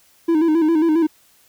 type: tone with vibrato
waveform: triangle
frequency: 320.9 Hz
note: E4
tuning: 46 cents flat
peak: -11 dBFS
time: 0.28-1.07 s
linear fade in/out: 10 ms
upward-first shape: square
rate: 7.4 Hz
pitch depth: 69 cents each way
effects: white hiss -55 dBFS RMS until 1.48 s